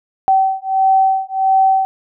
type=beating tone pair; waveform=sine; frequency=767 / 768.5 Hz; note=G5 / G5; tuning=-38 / -35 cents; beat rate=1.5 Hz; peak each=-14 dBFS; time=0.28-1.85 s; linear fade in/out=0 ms; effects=none